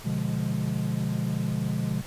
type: chord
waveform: triangle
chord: B diminished seventh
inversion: none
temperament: equal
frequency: 123.47 / 146.83 / 174.61 / 207.7 Hz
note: B2 / D3 / F3 / Ab3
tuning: 0 / 0 / 0 / 0 cents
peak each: -29 dBFS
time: 0.04-2.02 s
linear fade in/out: 20 ms
effects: pink hiss -44 dBFS RMS until 2.06 s + resampled to 32000 Hz